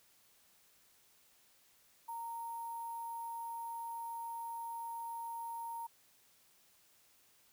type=tone with sample-and-hold; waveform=sine; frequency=927 Hz; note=A#5; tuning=10 cents flat; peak=-40 dBFS; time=2.08-5.87 s; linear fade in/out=10 ms; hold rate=11025 Hz; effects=white hiss -68 dBFS RMS until 7.52 s